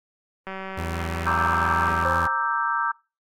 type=click train; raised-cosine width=0.5 ms; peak=-19 dBFS; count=300; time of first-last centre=0.47-2.035 s; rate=191 Hz
type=tone with vibrato; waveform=sawtooth; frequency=83.2 Hz; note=E2; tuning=17 cents sharp; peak=-24 dBFS; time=0.77-2.27 s; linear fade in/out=10 ms; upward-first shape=triangle; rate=5.8 Hz; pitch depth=13 cents each way
type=chord; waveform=sine; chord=E half-diminished seventh; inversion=second; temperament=equal; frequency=932.3 / 1174.7 / 1318.5 / 1568 Hz; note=Bb5 / D6 / E6 / G6; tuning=0 / 0 / 0 / 0 cents; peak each=-27 dBFS; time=1.26-2.92 s; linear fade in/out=10 ms
type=tone with exponential decay; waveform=sine; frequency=532 Hz; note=C5; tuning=29 cents sharp; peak=-24 dBFS; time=2.05-2.65 s; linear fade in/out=2 ms; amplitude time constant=130 ms
effects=noise-tail reverb RT60 0.3 s tail -24 dB re dry + AAC 48 kbps